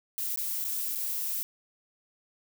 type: noise with dropouts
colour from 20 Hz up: violet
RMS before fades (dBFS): -32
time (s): 0.18-1.43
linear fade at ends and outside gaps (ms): 0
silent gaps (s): 0.359-0.374 / 0.642-0.65 / 0.95-0.957
effects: none